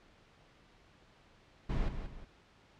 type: noise with echo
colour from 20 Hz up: brown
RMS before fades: -32 dBFS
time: 1.69-1.89 s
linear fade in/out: 10 ms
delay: 180 ms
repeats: 2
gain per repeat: -8 dB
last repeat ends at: 2.25 s
effects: pink hiss -63 dBFS RMS until 2.79 s + low-pass 4000 Hz 12 dB/octave